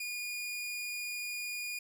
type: tone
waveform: sawtooth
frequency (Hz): 2439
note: D#7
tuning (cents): -35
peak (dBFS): -33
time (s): 0-1.79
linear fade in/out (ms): 5
effects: none